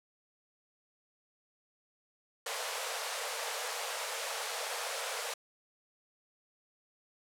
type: high-pass noise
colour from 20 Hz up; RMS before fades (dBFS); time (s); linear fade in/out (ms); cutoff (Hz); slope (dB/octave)
pink; -37; 2.46-5.34; 5; 450; 96
effects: low-pass 11000 Hz 12 dB/octave